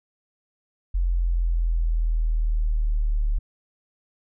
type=exponential sweep; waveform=sine; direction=down; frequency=44.02 to 36.71 Hz; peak=-19 dBFS; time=0.94-3.39 s; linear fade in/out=10 ms; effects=none